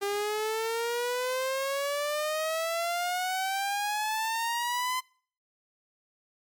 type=exponential sweep; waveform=sawtooth; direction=up; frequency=399.1 to 1027 Hz; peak=-24 dBFS; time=0.01-5.01 s; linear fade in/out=20 ms; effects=noise-tail reverb RT60 0.5 s tail -25 dB re dry + MP3 96 kbps